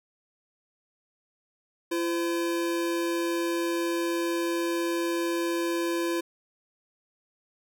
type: tone pair together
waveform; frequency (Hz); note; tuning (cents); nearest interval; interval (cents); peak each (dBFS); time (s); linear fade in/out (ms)
square; 339.3 / 515; F4 / C5; -50 / -28; perfect fifth; 722; -27 / -35; 1.91-6.21; 10
effects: none